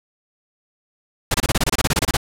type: noise bursts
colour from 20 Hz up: pink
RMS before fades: -17 dBFS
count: 15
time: 1.31-2.169 s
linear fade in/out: 5 ms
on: 33 ms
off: 26 ms
effects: low-pass 12000 Hz 12 dB/octave